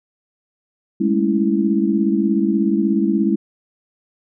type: chord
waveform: sine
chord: A major seventh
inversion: third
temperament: equal with one note detuned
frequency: 203.3 / 220 / 277.2 / 329.6 Hz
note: G#3 / A3 / C#4 / E4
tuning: -37 / 0 / 0 / 0 cents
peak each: -18 / -22 / -22 / -19 dBFS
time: 1-3.36 s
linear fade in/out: 10 ms
effects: none

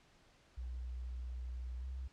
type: tone with pitch glide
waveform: sine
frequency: 61.74 to 64.92 Hz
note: B1 to C2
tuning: 0 to -13 cents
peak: -40 dBFS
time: 0.57-2.08 s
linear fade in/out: 10 ms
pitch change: +87 cents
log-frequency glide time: 1.8-1.85 s
effects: pink hiss -67 dBFS RMS until 2.12 s + low-pass 6000 Hz 12 dB/octave

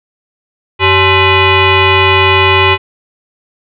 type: tone with frequency modulation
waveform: sine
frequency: 1046.5 Hz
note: C6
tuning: in tune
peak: -5 dBFS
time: 0.79-2.78 s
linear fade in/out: 50 ms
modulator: 477 Hz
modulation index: 4.1
effects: none

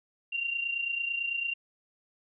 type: tone pair together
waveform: sine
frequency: 2765 / 2794 Hz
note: F7 / F7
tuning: -18 / 0 cents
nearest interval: unison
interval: 18 cents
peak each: -30 / -36 dBFS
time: 0.32-1.54 s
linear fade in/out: 10 ms
effects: none

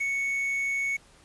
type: tone with quantisation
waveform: triangle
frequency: 2217 Hz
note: C#7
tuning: in tune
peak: -24 dBFS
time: 0-0.97 s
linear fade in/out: 10 ms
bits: 8
effects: pink hiss -57 dBFS RMS until 1.24 s + resampled to 24000 Hz

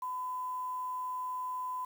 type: tone with quantisation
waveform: sine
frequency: 1008 Hz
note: B5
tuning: 35 cents sharp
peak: -34 dBFS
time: 0.02-1.85 s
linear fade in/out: 5 ms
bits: 9
effects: none

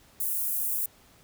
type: high-pass noise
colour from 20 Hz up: white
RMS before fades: -29 dBFS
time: 0.2-0.86 s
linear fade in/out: 5 ms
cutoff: 9800 Hz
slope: 24 dB/octave
effects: pink hiss -58 dBFS RMS until 1.23 s

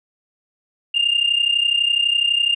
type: tone pair together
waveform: sine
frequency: 2794 / 2826 Hz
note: F7 / F7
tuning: 0 / +20 cents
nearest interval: unison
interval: 20 cents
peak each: -17 dBFS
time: 0.94-2.55 s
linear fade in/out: 10 ms
effects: tanh soft clip ceiling -10 dBFS

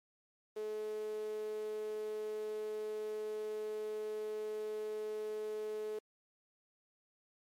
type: tone with high-pass filter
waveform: sawtooth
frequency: 214.1 Hz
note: A3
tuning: 47 cents flat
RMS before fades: -40 dBFS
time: 0.56-5.99 s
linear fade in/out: 5 ms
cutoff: 430 Hz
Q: 8.8
effects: MP3 64 kbps

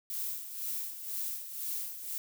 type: noise with tremolo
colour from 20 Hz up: violet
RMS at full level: -35 dBFS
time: 0.1-2.18 s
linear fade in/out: 0 ms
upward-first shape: sine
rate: 2 Hz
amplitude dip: 65%
effects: none

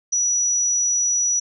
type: tone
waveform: sine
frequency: 5870 Hz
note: F#8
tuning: 15 cents flat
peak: -17 dBFS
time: 0.12-1.4 s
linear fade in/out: 10 ms
effects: none

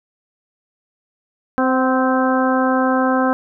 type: harmonic tone with a mistuned harmonic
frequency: 260.1 Hz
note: C4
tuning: 10 cents flat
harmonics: 1 / 2 / 3 / 4 / 5 / 6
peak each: -17 / -20 / -22 / -23 / -24 / -25 dBFS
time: 1.58-3.33 s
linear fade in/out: 0 ms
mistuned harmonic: 3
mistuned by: -30 cents
effects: none

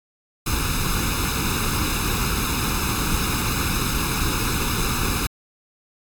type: noise with comb filter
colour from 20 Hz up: pink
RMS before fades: -23 dBFS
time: 0.46-5.27 s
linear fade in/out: 5 ms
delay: 0.78 ms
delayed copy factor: +0.8
effects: AAC 64 kbps

